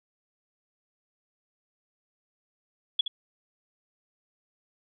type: tone with echo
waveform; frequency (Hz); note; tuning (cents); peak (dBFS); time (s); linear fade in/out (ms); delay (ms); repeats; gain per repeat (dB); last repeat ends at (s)
sine; 3379; G#7; +29; -19; 2.99-3.01; 5; 70; 1; -9; 3.08
effects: none